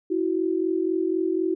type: tone pair together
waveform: sine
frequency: 328.1 / 372.1 Hz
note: E4 / F#4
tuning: -8 / +10 cents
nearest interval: major second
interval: 218 cents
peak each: -24 dBFS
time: 0.1-1.55 s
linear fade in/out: 10 ms
effects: none